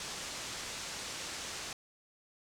white low-pass noise, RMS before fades -42 dBFS, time 0-1.73 s, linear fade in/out 2 ms, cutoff 7500 Hz, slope 24 dB/octave, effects none

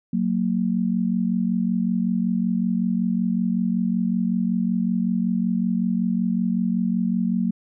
sine tone pair together, 184.67 / 230 Hz, F#3 / A#3, -3 / -23 cents, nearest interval major third, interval 380 cents, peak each -22 dBFS, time 0.13-7.51 s, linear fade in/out 5 ms, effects none

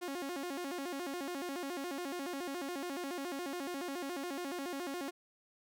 sawtooth tone with vibrato, 313 Hz, D#4, 10 cents sharp, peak -34 dBFS, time 0.01-5.11 s, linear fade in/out 20 ms, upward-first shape square, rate 7.1 Hz, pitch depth 220 cents each way, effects none

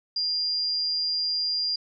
sine tone with amplitude modulation, 4800 Hz, D8, 37 cents sharp, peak -22 dBFS, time 0.16-1.76 s, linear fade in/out 5 ms, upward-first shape sine, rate 159 Hz, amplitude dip 40%, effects none

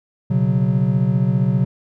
triangle chord, B suspended second, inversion none, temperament equal, 123.47 / 138.59 / 185 Hz, B2 / C#3 / F#3, 0 / 0 / 0 cents, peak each -17 dBFS, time 0.3-1.65 s, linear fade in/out 10 ms, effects none

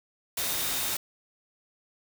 sine tone in noise, 3685 Hz, A#7, 21 cents flat, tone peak -39 dBFS, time 0.38-0.94 s, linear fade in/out 5 ms, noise white, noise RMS -30 dBFS, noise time 0.37-0.97 s, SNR -12 dB, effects none

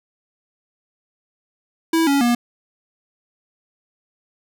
square tone with pitch steps, 327.1 / 279.9 / 239.5 Hz, E4 / C#4 / A#3, -13 / +17 / +47 cents, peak -15 dBFS, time 1.93-2.35 s, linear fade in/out 5 ms, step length 140 ms, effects none

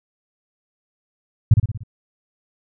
sine tone with echo, 108.7 Hz, A2, 21 cents flat, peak -5 dBFS, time 1.51-1.54 s, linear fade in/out 5 ms, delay 59 ms, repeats 5, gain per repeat -5 dB, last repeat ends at 1.835 s, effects none

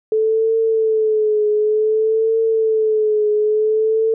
sine tone with vibrato, 435.3 Hz, A4, 19 cents flat, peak -13 dBFS, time 0.12-4.14 s, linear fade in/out 2 ms, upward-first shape triangle, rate 0.55 Hz, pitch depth 59 cents each way, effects none

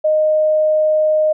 sine tone, 618 Hz, D#5, 12 cents flat, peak -11 dBFS, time 0.04-1.33 s, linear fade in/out 10 ms, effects none

